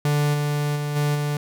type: tone with level steps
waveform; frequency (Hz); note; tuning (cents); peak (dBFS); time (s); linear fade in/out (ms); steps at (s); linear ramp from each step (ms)
45% pulse; 146.83; D3; 0; -18 / -21 / -24 / -19 / -22; 0.05-1.37; 2; 0.33 / 0.75 / 0.95 / 1.14; 20
effects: none